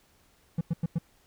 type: tone bursts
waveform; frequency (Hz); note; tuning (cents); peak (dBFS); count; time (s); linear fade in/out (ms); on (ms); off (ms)
triangle; 165.1; E3; +3; -22; 4; 0.58-0.985; 5; 30; 95
effects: pink hiss -64 dBFS RMS until 1.26 s